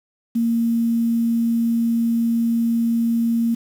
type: tone with quantisation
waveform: sine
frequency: 231.4 Hz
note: A#3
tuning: 13 cents flat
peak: -16 dBFS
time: 0.35-3.55 s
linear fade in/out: 10 ms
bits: 7
effects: none